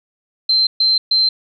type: tone bursts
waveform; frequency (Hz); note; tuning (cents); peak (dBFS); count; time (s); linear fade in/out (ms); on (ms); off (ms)
sine; 4116; C8; -29; -11; 3; 0.49-1.29; 5; 180; 130
effects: none